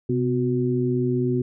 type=tone cluster; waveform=sine; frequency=128.6 / 251.5 / 367.4 Hz; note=C3 / B3 / F#4; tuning=-30 / +32 / -12 cents; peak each=-24 dBFS; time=0.09-1.42 s; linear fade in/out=5 ms; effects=none